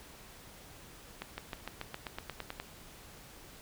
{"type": "accelerating click train", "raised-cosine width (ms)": 0.3, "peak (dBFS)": -22, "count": 12, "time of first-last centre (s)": [1.22, 2.6], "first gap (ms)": 160, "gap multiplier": 0.95, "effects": ["pink hiss -53 dBFS RMS until 3.61 s"]}